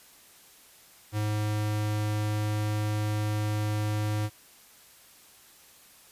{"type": "tone", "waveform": "square", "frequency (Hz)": 105.9, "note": "G#2", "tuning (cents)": 34, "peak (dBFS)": -27, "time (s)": [1.12, 4.3], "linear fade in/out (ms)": 50, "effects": ["white hiss -55 dBFS RMS until 6.11 s", "resampled to 32000 Hz"]}